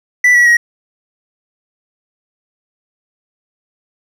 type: tone with pitch steps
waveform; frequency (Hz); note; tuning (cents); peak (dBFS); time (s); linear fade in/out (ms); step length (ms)
triangle; 1975.5 / 1934.8 / 1895; B6 / B6 / A#6; 0 / -36 / +28; -4; 0.24-0.57; 5; 110
effects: none